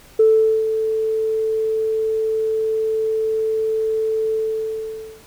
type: tone with ADSR envelope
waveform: sine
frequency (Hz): 440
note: A4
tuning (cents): 0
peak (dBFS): -8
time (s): 0.19-5.22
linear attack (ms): 8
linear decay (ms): 440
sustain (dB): -9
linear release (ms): 890
effects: tanh soft clip ceiling -4 dBFS + pink hiss -47 dBFS RMS until 5.26 s